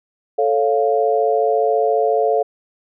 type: chord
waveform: sine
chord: A augmented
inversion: none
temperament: equal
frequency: 440 / 554.4 / 698.5 Hz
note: A4 / C#5 / E#5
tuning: 0 / 0 / 0 cents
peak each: -17 / -20 / -18 dBFS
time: 0.38-2.43 s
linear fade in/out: 10 ms
effects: none